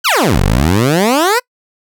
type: exponential two-way sweep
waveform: 15% pulse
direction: down then up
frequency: 1619 to 42.09 to 519 Hz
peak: -3 dBFS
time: 0.04-1.4 s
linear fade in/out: 20 ms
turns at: 0.41 s
effects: noise-tail reverb RT60 0.1 s tail -26 dB re dry